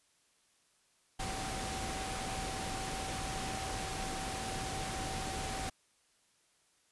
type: tone in noise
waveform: sine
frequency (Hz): 766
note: G5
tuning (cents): -40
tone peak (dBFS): -42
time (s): 1.19-5.7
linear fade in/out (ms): 10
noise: pink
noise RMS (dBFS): -39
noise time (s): 1.19-5.7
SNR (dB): -6
effects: white hiss -71 dBFS RMS until 6.91 s + resampled to 24000 Hz